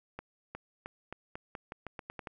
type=accelerating click train; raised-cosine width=0.5 ms; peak=-25 dBFS; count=12; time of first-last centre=0.19-2.272 s; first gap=360 ms; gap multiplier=0.86; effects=none